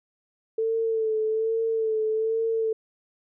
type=tone with vibrato; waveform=sine; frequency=443.7 Hz; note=A4; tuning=14 cents sharp; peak=-22 dBFS; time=0.58-2.73 s; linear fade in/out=5 ms; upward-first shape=sine; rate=1.2 Hz; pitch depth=34 cents each way; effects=none